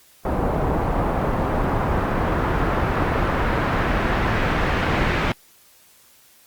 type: noise with low-pass filter sweep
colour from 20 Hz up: pink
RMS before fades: -21 dBFS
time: 0.25-5.32 s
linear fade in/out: 2 ms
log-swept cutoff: 830 to 2300 Hz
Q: 1.1
effects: white hiss -53 dBFS RMS until 6.46 s + Opus 48 kbps